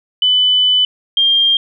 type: tone pair in turn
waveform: sine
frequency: 3000 / 3201 Hz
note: F#7 / G7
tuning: +23 / +36 cents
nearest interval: minor second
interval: 113 cents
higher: second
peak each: -9 dBFS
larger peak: neither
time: 0.22-0.85 / 1.17-1.57 s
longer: first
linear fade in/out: 2 ms
effects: none